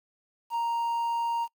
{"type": "tone with quantisation", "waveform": "triangle", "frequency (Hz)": 932.3, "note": "A#5", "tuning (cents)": 0, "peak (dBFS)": -24, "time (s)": [0.5, 1.48], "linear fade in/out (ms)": 50, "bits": 9, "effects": ["noise-tail reverb RT60 0.1 s tail -25 dB re dry"]}